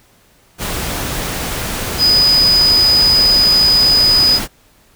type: tone in noise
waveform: sine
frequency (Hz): 4978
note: D#8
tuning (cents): 0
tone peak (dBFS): -8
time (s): 1.98-4.4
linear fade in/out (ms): 50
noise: pink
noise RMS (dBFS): -21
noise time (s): 0.58-4.48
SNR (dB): +10
effects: pink hiss -51 dBFS RMS until 4.95 s